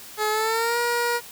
15% pulse tone with pitch glide, 427 to 476.5 Hz, G#4 to A#4, +48 to +38 cents, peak -15 dBFS, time 0.17-1.21 s, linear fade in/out 50 ms, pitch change +190 cents, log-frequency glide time 0.3-0.78 s, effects white hiss -42 dBFS RMS until 1.31 s

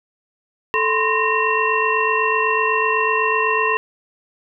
sine tone cluster, 438.9 / 1015 / 1063 / 1848 / 2722 Hz, A4 / B5 / C6 / A#6 / F7, -4 / +47 / +27 / -16 / -45 cents, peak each -22 dBFS, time 0.74-3.77 s, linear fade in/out 0 ms, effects none

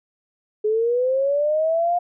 sine linear sweep, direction up, 420 to 711 Hz, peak -17 dBFS, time 0.64-1.99 s, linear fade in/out 10 ms, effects none

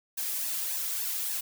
blue noise with flanger, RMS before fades -32 dBFS, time 0.17-1.41 s, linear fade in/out 10 ms, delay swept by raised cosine 1.1 to 2.5 ms, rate 3.5 Hz, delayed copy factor +0.75, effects none

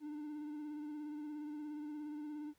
triangle tone with vibrato, 299.1 Hz, D4, 32 cents sharp, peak -40 dBFS, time 0-2.54 s, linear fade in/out 50 ms, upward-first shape sine, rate 17 Hz, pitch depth 33 cents each way, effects pink hiss -75 dBFS RMS until 2.58 s + high-pass 60 Hz 12 dB/octave

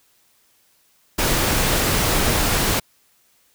pink noise, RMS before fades -19 dBFS, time 1.18-2.8 s, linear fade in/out 10 ms, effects white hiss -60 dBFS RMS until 3.54 s

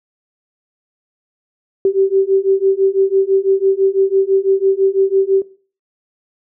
sine beating tone pair, 384.4 / 390.4 Hz, G4 / G4, -34 / -7 cents, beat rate 6 Hz, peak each -14 dBFS, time 1.85-5.42 s, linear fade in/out 2 ms, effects noise-tail reverb RT60 0.4 s tail -17 dB re dry

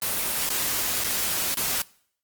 white noise with dropouts, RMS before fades -26 dBFS, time 0.02-1.82 s, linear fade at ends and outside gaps 2 ms, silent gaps 0.492-0.502 / 1.039-1.043 / 1.545-1.57 s, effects noise-tail reverb RT60 0.6 s tail -23 dB re dry + Opus 24 kbps

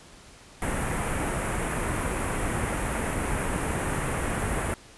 pink band-stop noise, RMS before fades -28 dBFS, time 0.62-4.74 s, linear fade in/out 0 ms, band 2300 to 9200 Hz, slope 24 dB/octave, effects pink hiss -50 dBFS RMS until 4.97 s + resampled to 24000 Hz

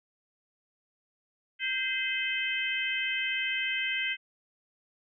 harmonic tone with a mistuned harmonic, 515 Hz, C5, 28 cents flat, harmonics 3 / 4 / 5 / 6, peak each -35 / -32 / -34 / -34 dBFS, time 1.59-4.17 s, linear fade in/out 50 ms, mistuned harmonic 3, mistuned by +37 cents, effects none

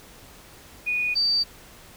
sine tone pair in turn, 2466 / 4631 Hz, D#7 / D8, -16 / -25 cents, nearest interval major seventh, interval 1091 cents, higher second, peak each -22 / -19 dBFS, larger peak second, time 0.86-1.15 / 1.15-1.44 s, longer neither, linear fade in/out 20 ms, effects pink hiss -48 dBFS RMS until 1.96 s

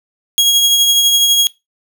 sawtooth tone with tremolo, 3300 Hz, G#7, 12 cents flat, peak -4 dBFS, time 0.38-1.47 s, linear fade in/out 0 ms, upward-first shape triangle, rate 12 Hz, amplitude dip 40%, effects noise-tail reverb RT60 0.2 s tail -21 dB re dry

